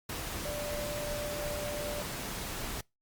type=tone in noise; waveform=sine; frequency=589 Hz; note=D5; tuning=5 cents sharp; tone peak=-36 dBFS; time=0.45-2.02 s; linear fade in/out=5 ms; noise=pink; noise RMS=-38 dBFS; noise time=0.09-2.81 s; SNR=-1 dB; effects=noise-tail reverb RT60 0.2 s tail -25 dB re dry + Opus 48 kbps